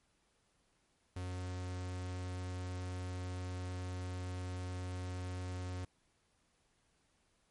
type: tone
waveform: 45% pulse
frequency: 91 Hz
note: F#2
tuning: 28 cents flat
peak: -39 dBFS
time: 1.16-5.85 s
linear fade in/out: 5 ms
effects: pink hiss -75 dBFS RMS until 7.5 s + MP3 48 kbps